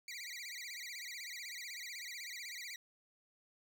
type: tone with vibrato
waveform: 20% pulse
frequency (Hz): 2137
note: C7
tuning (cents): +36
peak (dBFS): -39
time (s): 0.08-2.76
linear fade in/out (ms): 2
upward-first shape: sine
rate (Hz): 16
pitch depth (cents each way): 200
effects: none